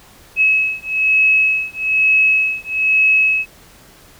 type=beating tone pair; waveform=sine; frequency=2573 / 2574.1 Hz; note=E7 / E7; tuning=-43 / -42 cents; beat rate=1.1 Hz; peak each=-15 dBFS; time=0.36-3.46 s; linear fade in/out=50 ms; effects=pink hiss -45 dBFS RMS until 4.19 s